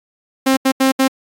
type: tone bursts at uneven times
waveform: sawtooth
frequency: 265.6 Hz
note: C4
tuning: 26 cents sharp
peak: -7 dBFS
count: 4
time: 0.46-0.57 / 0.65-0.72 / 0.8-0.92 / 0.99-1.08 s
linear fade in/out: 10 ms
effects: AAC 48 kbps